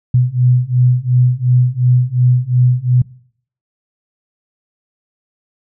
sine beating tone pair, 123.47 / 126.27 Hz, B2 / B2, 0 / +39 cents, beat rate 2.8 Hz, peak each -13 / -12 dBFS, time 0.14-3.02 s, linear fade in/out 5 ms, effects noise-tail reverb RT60 0.6 s tail -22 dB re dry

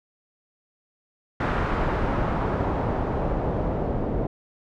pink noise with low-pass filter sweep, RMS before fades -25 dBFS, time 1.4-4.27 s, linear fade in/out 5 ms, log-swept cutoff 1500 to 540 Hz, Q 1.1, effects none

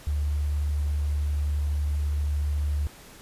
sine tone with sample-and-hold, 73.42 Hz, D2, in tune, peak -23 dBFS, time 0.07-2.87 s, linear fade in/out 0 ms, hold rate 11025 Hz, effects pink hiss -48 dBFS RMS until 3.21 s + resampled to 32000 Hz

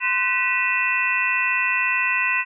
sine tone cluster, 1033 / 1509 / 1950 / 2475 / 2673 Hz, C6 / F#6 / B6 / D#7 / E7, -22 / +34 / -23 / -10 / +23 cents, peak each -27 / -28 / -23 / -26 / -23 dBFS, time 0-2.45 s, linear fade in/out 50 ms, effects none

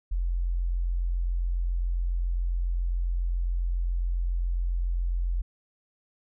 sine tone, 43.65 Hz, F1, in tune, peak -24 dBFS, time 0.11-5.42 s, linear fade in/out 10 ms, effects none

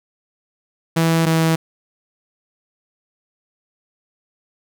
sawtooth tone pair in turn, 164.1 / 162.31 Hz, E3 / E3, -8 / -27 cents, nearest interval unison, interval 19 cents, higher first, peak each -10 dBFS, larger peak neither, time 0.96-1.26 / 1.26-1.56 s, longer neither, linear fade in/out 10 ms, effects none

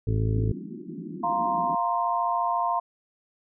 harmonic tone, 54.2 Hz, A1, 25 cents flat, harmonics 1 / 2 / 3 / 4 / 5 / 6 / 7 / 8, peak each -29 / -23 / -34 / -40 / -35 / -44 / -38 / -35 dBFS, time 0.07-0.52 s, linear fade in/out 5 ms
pink band-pass noise, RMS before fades -37 dBFS, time 0.35-1.75 s, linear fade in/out 2 ms, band 160 to 370 Hz, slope 96 dB/octave
sine chord, F suspended fourth, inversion none, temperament equal, 698.5 / 932.3 / 1046.5 Hz, F5 / Bb5 / C6, 0 / 0 / 0 cents, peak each -27 dBFS, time 1.23-2.8 s, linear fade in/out 10 ms
effects none

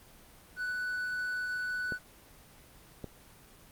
triangle tone, 1487 Hz, F#6, 8 cents sharp, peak -30 dBFS, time 0.56-1.99 s, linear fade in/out 50 ms
clicks, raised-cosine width 2 ms, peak -25 dBFS, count 2, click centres 1.922 / 3.043 s
effects pink hiss -56 dBFS RMS until 3.71 s + Opus 24 kbps

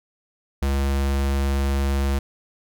square tone, 68.9 Hz, C#2, 10 cents flat, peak -20 dBFS, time 0.62-2.19 s, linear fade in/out 5 ms, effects none

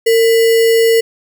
sine tone with sample-and-hold, 455.5 Hz, A#4, 40 cents flat, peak -7 dBFS, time 0.06-1.01 s, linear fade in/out 10 ms, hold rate 2450 Hz, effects none

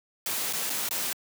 white noise with dropouts, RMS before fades -30 dBFS, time 0.26-1.13 s, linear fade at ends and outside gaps 2 ms, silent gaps 0.527-0.533 / 0.697-0.701 / 0.889-0.909 s, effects high-pass 150 Hz 12 dB/octave

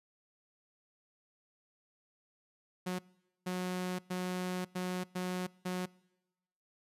sawtooth tone bursts at uneven times, 182.2 Hz, F#3, 26 cents flat, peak -30 dBFS, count 6, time 2.86-2.99 / 3.46-3.99 / 4.1-4.65 / 4.75-5.04 / 5.15-5.47 / 5.65-5.86 s, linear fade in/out 10 ms, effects noise-tail reverb RT60 1.0 s tail -24 dB re dry + resampled to 32000 Hz

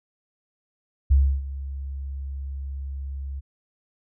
sine tone with ADSR envelope, 68.4 Hz, C#2, 23 cents flat, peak -12 dBFS, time 1.1-3.41 s, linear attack 16 ms, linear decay 300 ms, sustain -17 dB, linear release 24 ms, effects none

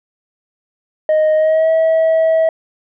sine tone with pitch glide, 621 to 645.9 Hz, D#5 to E5, -3 to -35 cents, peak -7 dBFS, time 1.09-2.49 s, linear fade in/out 2 ms, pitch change +68 cents, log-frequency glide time 1.35-1.7 s, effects tanh soft clip ceiling -9 dBFS

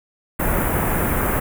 pink band-stop noise, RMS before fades -20 dBFS, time 0.39-1.4 s, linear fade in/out 10 ms, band 2000 to 11000 Hz, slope 24 dB/octave, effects none

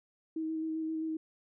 sine tone with vibrato, 318.5 Hz, D#4, 41 cents sharp, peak -32 dBFS, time 0.36-1.17 s, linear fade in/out 5 ms, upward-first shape square, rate 7.6 Hz, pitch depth 12 cents each way, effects none

